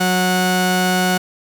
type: tone pair together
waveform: sawtooth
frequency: 183.25 / 733 Hz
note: F#3 / F#5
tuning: -16 / -16 cents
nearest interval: 2 octaves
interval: 2400 cents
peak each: -13 dBFS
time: 0-1.18 s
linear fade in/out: 10 ms
effects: none